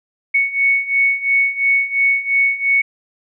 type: beating tone pair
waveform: sine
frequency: 2217 / 2219.9 Hz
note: C#7 / C#7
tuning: 0 / +2 cents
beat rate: 2.9 Hz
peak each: -18 / -15 dBFS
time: 0.34-2.82 s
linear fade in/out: 10 ms
effects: none